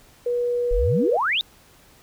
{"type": "tone", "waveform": "sine", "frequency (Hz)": 484.4, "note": "B4", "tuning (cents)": -34, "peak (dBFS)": -20, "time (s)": [0.26, 1.17], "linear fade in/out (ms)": 5}
{"type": "exponential sweep", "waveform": "sine", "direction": "up", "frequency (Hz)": [30.05, 3897], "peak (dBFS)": -19, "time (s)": [0.71, 1.41], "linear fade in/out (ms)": 0}
{"effects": ["pink hiss -53 dBFS RMS until 2.02 s"]}